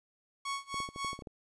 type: tone with tremolo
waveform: sawtooth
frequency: 1108.7 Hz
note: C#6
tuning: in tune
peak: -29 dBFS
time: 0.45-1.22 s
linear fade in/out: 5 ms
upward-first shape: sine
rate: 3.7 Hz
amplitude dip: 95%
type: clicks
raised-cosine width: 2 ms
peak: -31 dBFS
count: 9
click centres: 0.743 / 0.803 / 0.889 / 0.961 / 1.047 / 1.131 / 1.191 / 1.222 / 1.272 s
effects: resampled to 22050 Hz + 11-bit